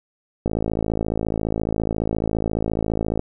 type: click train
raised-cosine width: 2 ms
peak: -9 dBFS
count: 150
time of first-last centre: 0.46-3.194 s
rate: 54.5 Hz
effects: none